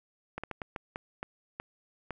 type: slowing click train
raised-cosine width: 0.5 ms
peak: -21 dBFS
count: 9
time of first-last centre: 0.38-2.107 s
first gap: 56 ms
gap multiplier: 1.37
effects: none